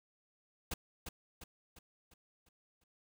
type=noise with echo; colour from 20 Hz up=pink; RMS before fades=-38 dBFS; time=0.71-0.74 s; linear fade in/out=5 ms; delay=350 ms; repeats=6; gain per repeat=-6 dB; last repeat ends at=2.84 s; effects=none